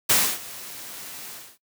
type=noise with ADSR envelope; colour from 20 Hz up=white; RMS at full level=-17 dBFS; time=0.09-1.58 s; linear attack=12 ms; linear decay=280 ms; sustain=-21 dB; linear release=270 ms; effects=noise-tail reverb RT60 0.1 s tail -20 dB re dry + high-pass 100 Hz 12 dB/octave